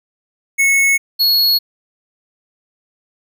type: tone pair in turn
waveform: square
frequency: 2197 / 4337 Hz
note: C#7 / C#8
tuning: -16 / -39 cents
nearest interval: octave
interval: 1177 cents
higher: second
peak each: -11 dBFS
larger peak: neither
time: 0.58-0.98 / 1.19-1.59 s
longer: neither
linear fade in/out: 20 ms
effects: none